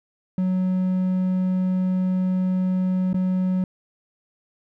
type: tone with dropouts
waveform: triangle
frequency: 185 Hz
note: F#3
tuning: in tune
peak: -17 dBFS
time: 0.38-3.64 s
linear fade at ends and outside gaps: 2 ms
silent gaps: 3.131-3.143 s
effects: none